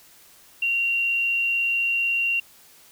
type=tone with frequency modulation; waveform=sine; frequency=2758 Hz; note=F7; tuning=22 cents flat; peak=-20 dBFS; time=0.62-2.4 s; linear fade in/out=5 ms; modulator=46.2 Hz; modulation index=0.24; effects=white hiss -52 dBFS RMS until 2.91 s